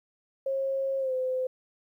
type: tone with pitch glide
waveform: sine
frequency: 540 to 513.8 Hz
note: C#5 to C5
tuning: -45 to -32 cents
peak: -26 dBFS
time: 0.46-1.47 s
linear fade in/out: 5 ms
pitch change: -87 cents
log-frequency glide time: 0.99-1.13 s
effects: 11-bit